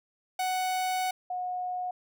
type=tone pair in turn; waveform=45% pulse / sine; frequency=743 / 726.9 Hz; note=F#5 / F#5; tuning=+7 / -31 cents; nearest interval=unison; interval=38 cents; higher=first; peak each=-27 / -30 dBFS; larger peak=first; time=0.39-1.11 / 1.3-1.91 s; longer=first; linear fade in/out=5 ms; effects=none